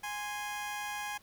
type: tone pair together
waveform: 20% pulse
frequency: 828 / 1046.5 Hz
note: G#5 / C6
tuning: -5 / 0 cents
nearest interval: major third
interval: 405 cents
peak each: -32 / -38 dBFS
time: 0.03-1.18 s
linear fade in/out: 10 ms
effects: pink hiss -62 dBFS RMS until 1.22 s